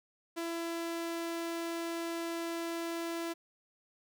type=tone; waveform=sawtooth; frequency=335.1 Hz; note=E4; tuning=29 cents sharp; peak=-31 dBFS; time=0.36-3.34 s; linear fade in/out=20 ms; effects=none